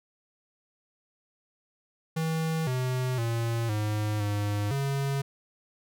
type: tone with pitch steps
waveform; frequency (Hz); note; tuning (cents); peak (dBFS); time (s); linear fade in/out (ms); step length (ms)
square; 161 / 127.7 / 115.8 / 106 / 103.1 / 138.3; E3 / C3 / A#2 / G#2 / G#2 / C#3; -41 / -42 / -11 / +36 / -12 / -4; -27; 2.16-5.22; 10; 510
effects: none